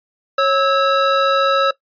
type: tone pair together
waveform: square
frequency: 548 / 1303.4 Hz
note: C#5 / E6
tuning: -20 / -20 cents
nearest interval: octave + minor third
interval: 1500 cents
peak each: -16 dBFS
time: 0.38-1.71 s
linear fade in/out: 5 ms
effects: noise-tail reverb RT60 0.1 s tail -18 dB re dry + resampled to 11025 Hz